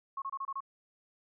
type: tone bursts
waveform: sine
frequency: 1091 Hz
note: C#6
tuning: 28 cents flat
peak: -34 dBFS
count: 6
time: 0.17-0.605 s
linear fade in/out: 5 ms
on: 50 ms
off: 27 ms
effects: none

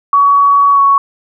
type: tone with pitch glide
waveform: sine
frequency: 1128 to 1113.8 Hz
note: C#6 to C#6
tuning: +30 to +8 cents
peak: -5 dBFS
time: 0.13-0.98 s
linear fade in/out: 2 ms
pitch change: -22 cents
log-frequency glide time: 0.72-0.8 s
effects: none

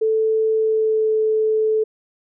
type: tone with pitch glide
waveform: sine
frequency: 440 to 435.7 Hz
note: A4 to A4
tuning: 0 to -17 cents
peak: -15 dBFS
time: 0.01-1.84 s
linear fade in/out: 10 ms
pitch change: -17 cents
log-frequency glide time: 0.54-1.14 s
effects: none

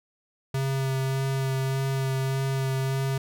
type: tone with vibrato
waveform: square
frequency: 134.1 Hz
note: C3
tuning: 43 cents sharp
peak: -25 dBFS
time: 0.54-3.18 s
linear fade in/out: 5 ms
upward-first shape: sine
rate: 1.7 Hz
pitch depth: 13 cents each way
effects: none

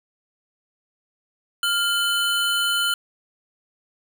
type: tone pair together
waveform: square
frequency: 1400 / 3015 Hz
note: F6 / F#7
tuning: +4 / +32 cents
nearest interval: octave + minor second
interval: 1328 cents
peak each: -23 dBFS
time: 1.63-2.94 s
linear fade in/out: 2 ms
effects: none

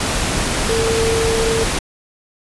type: tone in noise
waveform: sine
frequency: 452 Hz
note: A4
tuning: 47 cents sharp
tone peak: -16 dBFS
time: 0.69-1.64 s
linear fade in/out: 5 ms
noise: pink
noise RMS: -19 dBFS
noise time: 0-1.79 s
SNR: 0 dB
effects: resampled to 24000 Hz

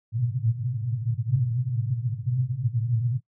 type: band-pass noise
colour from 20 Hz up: white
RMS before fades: -26 dBFS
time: 0.12-3.21 s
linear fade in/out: 50 ms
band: 110 to 130 Hz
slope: 96 dB/octave
effects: noise-tail reverb RT60 0.1 s tail -23 dB re dry

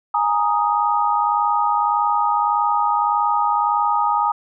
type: chord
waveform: sine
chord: Ab suspended second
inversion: none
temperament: equal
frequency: 830.6 / 932.3 / 1244.5 Hz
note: Ab5 / Bb5 / Eb6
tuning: 0 / 0 / 0 cents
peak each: -20 dBFS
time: 0.14-4.32 s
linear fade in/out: 5 ms
effects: none

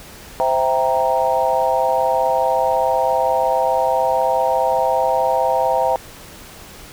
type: chord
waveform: sine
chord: C dominant seventh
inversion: none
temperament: equal with one note detuned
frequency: 519.6 / 659.3 / 784 / 932.3 Hz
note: C5 / E5 / G5 / Bb5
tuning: -12 / 0 / 0 / 0 cents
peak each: -20 dBFS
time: 0.4-5.96 s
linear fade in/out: 0 ms
effects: pink hiss -39 dBFS RMS until 6.92 s

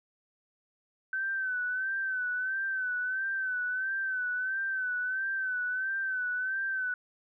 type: tone with vibrato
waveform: sine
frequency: 1526 Hz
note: G6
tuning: 47 cents flat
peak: -29 dBFS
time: 1.13-6.94 s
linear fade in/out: 2 ms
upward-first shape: sine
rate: 1.5 Hz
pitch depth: 57 cents each way
effects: none

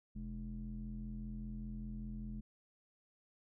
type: tone with low-pass filter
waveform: square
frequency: 42.56 Hz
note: F1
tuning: 44 cents flat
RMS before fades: -44 dBFS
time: 0.15-2.41 s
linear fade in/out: 10 ms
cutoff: 200 Hz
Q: 6.7
effects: none

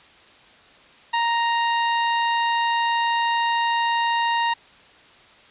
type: tone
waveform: sawtooth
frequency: 933 Hz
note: A#5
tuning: 1 cent sharp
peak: -15 dBFS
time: 1.13-4.54 s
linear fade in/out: 10 ms
effects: white hiss -50 dBFS RMS until 5.5 s + resampled to 8000 Hz

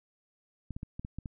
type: clicks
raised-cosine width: 5 ms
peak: -26 dBFS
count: 7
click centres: 0.707 / 0.765 / 0.831 / 0.995 / 1.049 / 1.186 / 1.258 s
effects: none

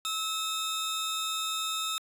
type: tone pair together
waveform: sawtooth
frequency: 1300 / 3677 Hz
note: E6 / A#7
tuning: -24 / -24 cents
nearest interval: octave + tritone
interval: 1800 cents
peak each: -30 / -29 dBFS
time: 0.05-1.98 s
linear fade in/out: 0 ms
effects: resampled to 32000 Hz

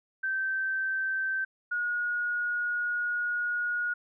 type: tone pair in turn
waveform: sine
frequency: 1552 / 1444.8 Hz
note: G6 / F#6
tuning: -18 / -42 cents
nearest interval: minor second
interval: 124 cents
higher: first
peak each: -27 / -27 dBFS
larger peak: neither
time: 0.23-1.45 / 1.71-3.94 s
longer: second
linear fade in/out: 10 ms
effects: none

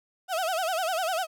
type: tone with vibrato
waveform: 35% pulse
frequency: 698 Hz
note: F5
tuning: 1 cent flat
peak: -24 dBFS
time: 0.28-1.27 s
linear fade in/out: 50 ms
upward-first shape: sine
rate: 10 Hz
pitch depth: 170 cents each way
effects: none

